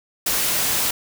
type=noise; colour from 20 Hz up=white; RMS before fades=-21 dBFS; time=0.26-0.91 s; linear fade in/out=5 ms; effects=none